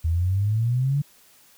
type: exponential sweep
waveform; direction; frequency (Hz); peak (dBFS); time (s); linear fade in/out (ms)
sine; up; 79.2 to 146.83; -19; 0.04-1.02; 10
effects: white hiss -55 dBFS RMS until 1.57 s